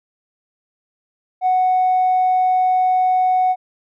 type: tone with tanh clipping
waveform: triangle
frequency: 740 Hz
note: F#5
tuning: in tune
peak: -13 dBFS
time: 1.41-3.56 s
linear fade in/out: 50 ms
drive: 5 dB
effects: none